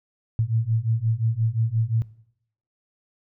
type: beating tone pair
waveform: sine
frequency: 110 / 115.7 Hz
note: A2 / A#2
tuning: 0 / -13 cents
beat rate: 5.7 Hz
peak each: -23 dBFS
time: 0.39-2.02 s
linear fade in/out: 0 ms
effects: noise-tail reverb RT60 0.7 s tail -19 dB re dry

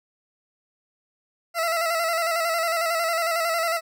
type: tone with vibrato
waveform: 20% pulse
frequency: 666 Hz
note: E5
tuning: 18 cents sharp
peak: -17 dBFS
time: 1.54-3.81 s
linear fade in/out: 50 ms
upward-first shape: square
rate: 11 Hz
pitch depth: 41 cents each way
effects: none

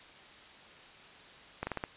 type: slowing click train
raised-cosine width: 0.5 ms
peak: -19 dBFS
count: 5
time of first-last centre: 1.63-1.839 s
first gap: 40 ms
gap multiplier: 1.18
effects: white hiss -53 dBFS RMS until 1.96 s + resampled to 8000 Hz

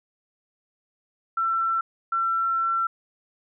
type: tone pair in turn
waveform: sine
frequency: 1344 / 1349.1 Hz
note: E6 / E6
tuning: +33 / +40 cents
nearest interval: unison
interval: 7 cents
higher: second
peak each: -21 dBFS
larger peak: neither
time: 1.37-1.81 / 2.12-2.87 s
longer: second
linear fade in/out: 5 ms
effects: none

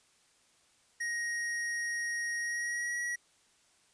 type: tone with pitch glide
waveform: square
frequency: 1878 to 1918.6 Hz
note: A#6 to A#6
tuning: +12 to +49 cents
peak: -33 dBFS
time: 1-3.16 s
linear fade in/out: 10 ms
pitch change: +37 cents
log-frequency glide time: 2.39-3 s
effects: white hiss -67 dBFS RMS until 3.93 s + resampled to 22050 Hz

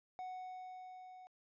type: tone with level ramp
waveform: triangle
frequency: 740 Hz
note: F#5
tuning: in tune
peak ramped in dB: -40 to -51 dBFS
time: 0.19-1.27 s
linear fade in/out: 0 ms
effects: resampled to 16000 Hz

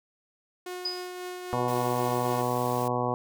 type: tone with tremolo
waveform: sawtooth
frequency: 361.8 Hz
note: F#4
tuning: 39 cents flat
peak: -30 dBFS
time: 0.66-2.42 s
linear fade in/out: 5 ms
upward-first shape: triangle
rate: 3.7 Hz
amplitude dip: 35%
type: tone with exponential decay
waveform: sine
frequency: 4977 Hz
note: D#8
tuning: in tune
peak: -25 dBFS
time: 0.85-1.14 s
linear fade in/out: 5 ms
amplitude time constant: 63 ms
type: harmonic tone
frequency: 123.1 Hz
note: B2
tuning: 5 cents flat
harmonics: 1 / 2 / 3 / 4 / 5 / 6 / 7 / 8 / 9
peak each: -33 / -34 / -35 / -32 / -35 / -33 / -35 / -34 / -35 dBFS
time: 1.53-3.14 s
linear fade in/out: 0 ms
type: noise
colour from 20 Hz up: white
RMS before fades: -43 dBFS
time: 1.68-2.88 s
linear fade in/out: 2 ms
effects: none

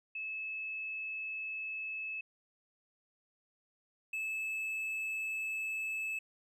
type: tone pair in turn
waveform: sine / triangle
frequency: 2600 / 2609 Hz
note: E7 / E7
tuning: -24 / -18 cents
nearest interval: unison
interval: 6 cents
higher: second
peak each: -37 / -33 dBFS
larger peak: second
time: 0.15-2.21 / 4.13-6.19 s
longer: neither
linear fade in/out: 5 ms
effects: none

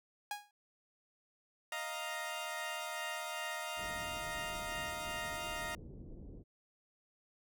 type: tone with exponential decay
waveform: sawtooth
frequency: 825 Hz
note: G#5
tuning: 12 cents flat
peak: -31 dBFS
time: 0.31-0.51 s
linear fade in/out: 2 ms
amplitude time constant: 43 ms
type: chord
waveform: 15% pulse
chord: Eb suspended second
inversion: none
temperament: equal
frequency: 622.3 / 698.5 / 932.3 Hz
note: Eb5 / F5 / Bb5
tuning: 0 / 0 / 0 cents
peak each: -37 dBFS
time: 1.72-5.75 s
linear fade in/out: 2 ms
type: low-pass noise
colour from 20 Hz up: pink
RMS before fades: -50 dBFS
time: 3.76-6.44 s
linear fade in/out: 50 ms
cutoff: 430 Hz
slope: 24 dB/octave
effects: none

